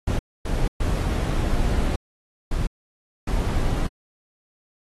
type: noise bursts at uneven times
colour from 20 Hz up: brown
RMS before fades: -22 dBFS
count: 5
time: 0.07-0.19 / 0.45-0.68 / 0.8-1.96 / 2.51-2.67 / 3.27-3.87 s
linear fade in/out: 5 ms
effects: AAC 32 kbps